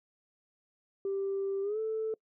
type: tone with pitch glide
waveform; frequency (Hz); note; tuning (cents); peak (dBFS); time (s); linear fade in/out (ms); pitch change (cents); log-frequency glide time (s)
sine; 392 to 440; G4 to A4; 0 to 0; -29; 1.05-2.14; 2; +200; 1.62-1.79
effects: noise-tail reverb RT60 0.1 s tail -25 dB re dry + tanh soft clip ceiling -26 dBFS